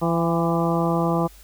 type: harmonic tone with a mistuned harmonic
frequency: 168.2 Hz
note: E3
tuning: 35 cents sharp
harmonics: 1 / 2 / 3 / 4 / 5 / 6 / 7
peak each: -22 / -25 / -27 / -28 / -29 / -30 / -30 dBFS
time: 0.01-1.28 s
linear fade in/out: 20 ms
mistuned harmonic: 5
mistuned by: -39 cents
effects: added 50 Hz sine -46 dBFS peak until 1.43 s + white hiss -51 dBFS RMS until 1.43 s